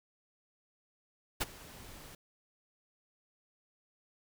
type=noise with ADSR envelope; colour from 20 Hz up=pink; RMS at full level=-29 dBFS; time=1.4-2.15 s; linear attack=18 ms; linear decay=24 ms; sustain=-22 dB; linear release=3 ms; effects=none